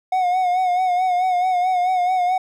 triangle tone with vibrato, 730 Hz, F#5, 24 cents flat, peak -14 dBFS, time 0.12-2.38 s, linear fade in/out 5 ms, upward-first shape sine, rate 4.6 Hz, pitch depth 49 cents each way, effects none

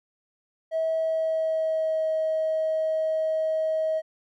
triangle tone with pitch glide, 645 to 633.9 Hz, E5 to D#5, -38 to +32 cents, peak -19 dBFS, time 0.71-4.02 s, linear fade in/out 50 ms, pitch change -30 cents, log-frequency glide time 0.95-2.09 s, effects tanh soft clip ceiling -20 dBFS

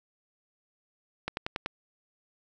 slowing click train, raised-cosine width 0.3 ms, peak -15 dBFS, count 5, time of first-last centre 1.28-1.661 s, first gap 91 ms, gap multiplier 1.03, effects none

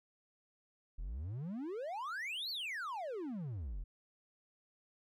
triangle exponential two-way sweep, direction up then down, 36.71 to 4590 to 36.71 Hz, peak -37 dBFS, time 0.98-3.84 s, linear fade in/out 10 ms, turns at 2.5 s, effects none

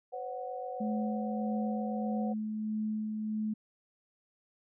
sine chord, B suspended second, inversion none, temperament equal with one note detuned, 506.6 / 554.4 / 740 Hz, B4 / C#5 / F#5, +44 / 0 / 0 cents, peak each -40 / -44 / -39 dBFS, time 0.12-2.34 s, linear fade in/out 20 ms
sine tone with tremolo, 215.4 Hz, A3, 37 cents flat, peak -30 dBFS, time 0.8-3.54 s, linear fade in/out 10 ms, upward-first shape sine, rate 1.6 Hz, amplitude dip 30%
effects none

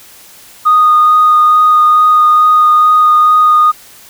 sine tone with vibrato, 1235 Hz, D#6, 13 cents flat, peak -3 dBFS, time 0.65-3.72 s, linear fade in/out 20 ms, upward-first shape sine, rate 2.3 Hz, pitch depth 9 cents each way, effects tanh soft clip ceiling 0 dBFS + white hiss -38 dBFS RMS until 4.09 s

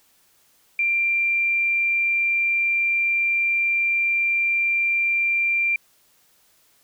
sine tone, 2371 Hz, D7, 16 cents sharp, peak -18 dBFS, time 0.79-5.76 s, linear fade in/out 2 ms, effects white hiss -60 dBFS RMS until 6.83 s

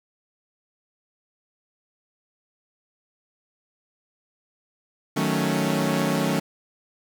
sawtooth chord, D# half-diminished seventh, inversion none, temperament equal, 155.56 / 185 / 220 / 277.2 Hz, D#3 / F#3 / A3 / C#4, 0 / 0 / 0 / 0 cents, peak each -23 dBFS, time 5.16-6.4 s, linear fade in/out 10 ms, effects 9-bit

